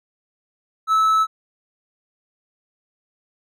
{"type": "tone", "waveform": "triangle", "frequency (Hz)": 1304, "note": "E6", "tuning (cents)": -19, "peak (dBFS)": -12, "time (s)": [0.87, 1.27], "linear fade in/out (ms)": 50, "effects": []}